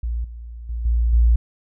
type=tone with level steps; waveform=sine; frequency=58 Hz; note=A#1; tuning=8 cents flat; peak=-21 / -32 / -23 / -15 / -11 dBFS; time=0.03-1.36 s; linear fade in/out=5 ms; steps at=0.24 / 0.69 / 0.85 / 1.13 s; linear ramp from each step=5 ms; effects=none

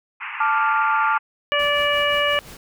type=band-pass noise; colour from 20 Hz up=white; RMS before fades=-31 dBFS; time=0.2-1.19 s; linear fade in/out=20 ms; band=840 to 2700 Hz; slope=96 dB/octave
type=chord; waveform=sine; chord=D minor; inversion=second; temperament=equal; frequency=880 / 1174.7 / 1396.9 Hz; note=A5 / D6 / F6; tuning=0 / 0 / 0 cents; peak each=-21 dBFS; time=0.4-1.18 s; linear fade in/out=5 ms
type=harmonic tone; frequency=581 Hz; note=D5; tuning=19 cents flat; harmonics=1 / 2 / 3 / 4 / 5; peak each=-22 / -24 / -24 / -25 / -23 dBFS; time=1.52-2.39 s; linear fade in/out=0 ms
type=noise with tremolo; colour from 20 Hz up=pink; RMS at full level=-39 dBFS; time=1.59-2.57 s; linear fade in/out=2 ms; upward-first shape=sine; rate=5.7 Hz; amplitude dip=55%
effects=none

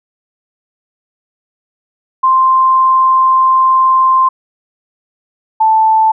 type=tone pair in turn; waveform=sine; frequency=1046.5 / 880 Hz; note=C6 / A5; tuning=0 / 0 cents; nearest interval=minor third; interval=300 cents; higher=first; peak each=-6 dBFS; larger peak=neither; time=2.23-4.29 / 5.6-6.12 s; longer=first; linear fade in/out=10 ms; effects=none

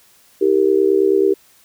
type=tone with amplitude modulation; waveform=sine; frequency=392 Hz; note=G4; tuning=in tune; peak=-7 dBFS; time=0.41-1.34 s; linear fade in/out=10 ms; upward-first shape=sine; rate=69.3 Hz; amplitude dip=95%; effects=white hiss -52 dBFS RMS until 1.64 s

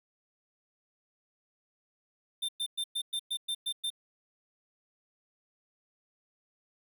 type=tone bursts; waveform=square; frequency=3588 Hz; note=A7; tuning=33 cents sharp; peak=-31 dBFS; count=9; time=2.42-3.903 s; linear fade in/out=10 ms; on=67 ms; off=110 ms; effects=none

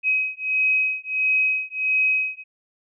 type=beating tone pair; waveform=sine; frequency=2534 / 2535.5 Hz; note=D#7 / D#7; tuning=+31 / +32 cents; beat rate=1.5 Hz; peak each=-22 dBFS; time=0.03-2.44 s; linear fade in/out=50 ms; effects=none

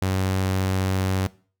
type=tone; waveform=sawtooth; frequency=94.6 Hz; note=F#2; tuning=39 cents sharp; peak=-17 dBFS; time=0.02-1.27 s; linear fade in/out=0 ms; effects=noise-tail reverb RT60 0.4 s tail -20 dB re dry

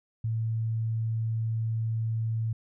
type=tone; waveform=sine; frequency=112.5 Hz; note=A2; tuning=39 cents sharp; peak=-26 dBFS; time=0.24-2.53 s; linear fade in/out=5 ms; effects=none

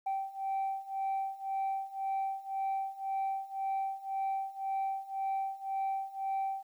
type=beating tone pair; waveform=sine; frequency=776 / 777.9 Hz; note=G5 / G5; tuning=-18 / -14 cents; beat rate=1.9 Hz; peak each=-35 / -33 dBFS; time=0.06-6.63 s; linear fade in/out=10 ms; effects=tanh soft clip ceiling -28 dBFS + 11-bit

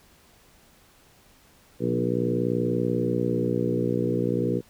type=harmonic tone with a mistuned harmonic; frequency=60.4 Hz; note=B1; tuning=38 cents flat; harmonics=2 / 3 / 4 / 5 / 6 / 7 / 8; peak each=-30 / -30 / -30 / -30 / -30 / -30 / -30 dBFS; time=1.79-4.62 s; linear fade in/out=50 ms; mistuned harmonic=3; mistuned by=-27 cents; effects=pink hiss -57 dBFS RMS until 4.69 s

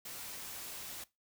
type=noise; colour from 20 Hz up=white; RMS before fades=-45 dBFS; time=0.05-1.04 s; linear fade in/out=5 ms; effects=noise-tail reverb RT60 0.2 s tail -18 dB re dry

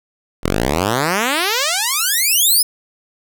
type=exponential sweep; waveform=5% pulse; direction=up; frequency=38.89 to 5260 Hz; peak=-4 dBFS; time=0.43-2.63 s; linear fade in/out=10 ms; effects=none

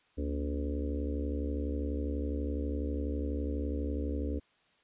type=harmonic tone with a mistuned harmonic; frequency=72.1 Hz; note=D2; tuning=31 cents flat; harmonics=1 / 3 / 4 / 5 / 6 / 7 / 8; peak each=-33 / -42 / -37 / -46 / -42 / -43 / -53 dBFS; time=0.17-4.4 s; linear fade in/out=20 ms; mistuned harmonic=3; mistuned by=+120 cents; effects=white hiss -68 dBFS RMS until 4.83 s + resampled to 8000 Hz

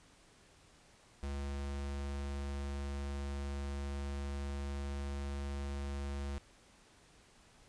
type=tone; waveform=square; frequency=70.1 Hz; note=C#2; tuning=20 cents sharp; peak=-38 dBFS; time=1.23-6.38 s; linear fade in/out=0 ms; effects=pink hiss -63 dBFS RMS until 7.68 s + resampled to 22050 Hz

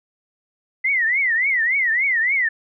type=tone with vibrato; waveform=sine; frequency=2000 Hz; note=B6; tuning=21 cents sharp; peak=-16 dBFS; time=0.84-2.49 s; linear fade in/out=10 ms; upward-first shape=triangle; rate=3.5 Hz; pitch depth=230 cents each way; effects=none

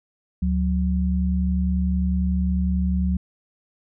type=tone pair together; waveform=sine; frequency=72.5 / 183.59 Hz; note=D2 / F#3; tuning=-22 / -13 cents; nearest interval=octave + major third; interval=1609 cents; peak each=-21 / -22 dBFS; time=0.42-3.17 s; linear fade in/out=5 ms; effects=none

